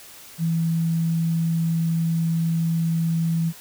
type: tone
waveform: sine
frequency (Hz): 164.81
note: E3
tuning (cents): 0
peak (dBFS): -19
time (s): 0.38-3.53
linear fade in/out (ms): 50
effects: white hiss -44 dBFS RMS until 3.6 s